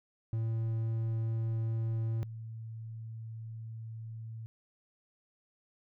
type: tone pair in turn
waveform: triangle / sine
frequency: 112.8 / 112.29 Hz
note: A2 / A2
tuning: +44 / +36 cents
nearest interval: unison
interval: 8 cents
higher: first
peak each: -28 / -40 dBFS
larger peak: first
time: 0.33-2.23 / 2.23-4.46 s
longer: second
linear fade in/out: 0 ms
effects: none